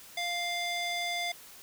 square tone with band-pass filter, 698.5 Hz, F5, in tune, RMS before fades -33 dBFS, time 0.17-1.32 s, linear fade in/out 5 ms, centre 3200 Hz, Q 0.99, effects white hiss -51 dBFS RMS until 1.62 s

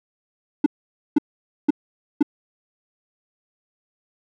triangle tone bursts, 293.7 Hz, D4, in tune, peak -9 dBFS, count 4, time 0.64-2.228 s, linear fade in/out 5 ms, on 22 ms, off 500 ms, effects none

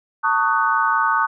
sine chord, D# half-diminished seventh, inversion second, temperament just, 896 / 1120.1 / 1244.5 / 1493.4 Hz, A5 / C#6 / D#6 / F#6, +31 / +18 / 0 / +16 cents, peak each -21 dBFS, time 0.23-1.27 s, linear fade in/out 20 ms, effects none

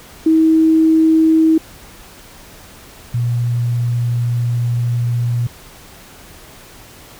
sine tone pair in turn, 320 / 119.86 Hz, D#4 / A#2, +49 / +49 cents, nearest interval octave + perfect fourth, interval 1700 cents, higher first, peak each -8 / -14 dBFS, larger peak first, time 0.26-1.58 / 3.14-5.47 s, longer second, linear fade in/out 5 ms, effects pink hiss -40 dBFS RMS until 7.19 s

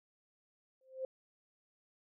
sine tone with exponential growth, 523.3 Hz, C5, in tune, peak -33 dBFS, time 0.81-1.05 s, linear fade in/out 2 ms, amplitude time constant 52 ms, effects none

